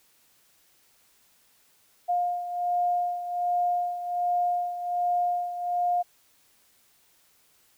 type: beating tone pair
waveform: sine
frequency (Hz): 708 / 709.3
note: F5 / F5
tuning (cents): +23 / +27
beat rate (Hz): 1.3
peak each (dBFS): -25 / -31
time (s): 2.08-6.03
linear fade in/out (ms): 20
effects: white hiss -63 dBFS RMS until 7.77 s